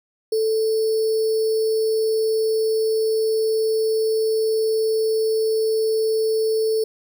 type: tone with sample-and-hold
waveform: sine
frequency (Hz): 440.4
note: A4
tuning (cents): +2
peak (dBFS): -17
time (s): 0.32-6.84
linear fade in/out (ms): 5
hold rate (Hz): 4900
effects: none